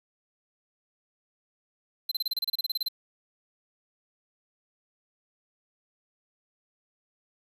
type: tone bursts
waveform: square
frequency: 4088 Hz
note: C8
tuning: 41 cents flat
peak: -26 dBFS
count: 15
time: 2.09-2.885 s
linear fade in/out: 5 ms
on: 25 ms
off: 30 ms
effects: 9-bit